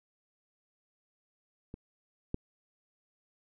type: clicks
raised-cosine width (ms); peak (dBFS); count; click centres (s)
3; -29 / -19; 2; 1.741 / 2.344
effects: none